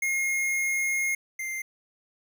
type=tone pair in turn; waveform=square; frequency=2146 / 2095 Hz; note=C7 / C7; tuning=+43 / +2 cents; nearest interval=unison; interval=41 cents; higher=first; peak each=-25 / -31 dBFS; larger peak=first; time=0.02-1.15 / 1.39-1.62 s; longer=first; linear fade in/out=5 ms; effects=none